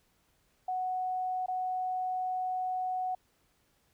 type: tone with dropouts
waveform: sine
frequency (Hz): 740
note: F#5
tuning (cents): 0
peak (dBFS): -30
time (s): 0.68-3.15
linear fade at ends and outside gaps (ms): 5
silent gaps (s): 1.461-1.482
effects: pink hiss -71 dBFS RMS until 3.93 s